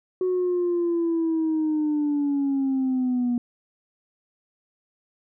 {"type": "linear sweep", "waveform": "sine", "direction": "down", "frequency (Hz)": [370, 240], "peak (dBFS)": -19, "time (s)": [0.21, 3.38], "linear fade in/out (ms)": 2, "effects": ["tanh soft clip ceiling -18 dBFS"]}